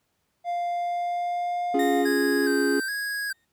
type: tone with pitch glide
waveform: triangle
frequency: 698.5 to 708.7 Hz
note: F5 to F5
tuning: 0 to +25 cents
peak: -23 dBFS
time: 0.44-2.06 s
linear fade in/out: 50 ms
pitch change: +25 cents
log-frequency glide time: 0.69-1.9 s
type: chord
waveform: triangle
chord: Db major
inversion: none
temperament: equal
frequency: 277.2 / 349.2 / 415.3 Hz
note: Db4 / F4 / Ab4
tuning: 0 / 0 / 0 cents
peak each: -22 / -26 / -23 dBFS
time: 1.74-2.8 s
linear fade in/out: 5 ms
type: tone with exponential decay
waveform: 35% pulse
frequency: 1844 Hz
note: A#6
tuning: 19 cents flat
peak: -28 dBFS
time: 1.79-3.45 s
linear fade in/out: 5 ms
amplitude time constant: 360 ms
type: tone with vibrato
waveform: square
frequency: 1608 Hz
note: G6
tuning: 44 cents sharp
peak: -28 dBFS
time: 2.05-3.33 s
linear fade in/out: 10 ms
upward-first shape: square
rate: 1.2 Hz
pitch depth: 49 cents each way
effects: pink hiss -73 dBFS RMS until 3.52 s + high-pass 60 Hz 12 dB/octave